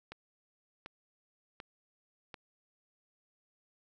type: click train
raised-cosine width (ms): 0.3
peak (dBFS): -28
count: 4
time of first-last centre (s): 0.12-2.342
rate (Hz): 1.35
effects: none